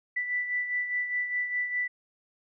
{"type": "beating tone pair", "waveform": "sine", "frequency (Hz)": [1975.5, 1980.4], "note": ["B6", "B6"], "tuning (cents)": [0, 4], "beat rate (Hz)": 4.9, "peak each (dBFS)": [-28, -36], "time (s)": [0.16, 1.88], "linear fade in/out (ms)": 10, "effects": []}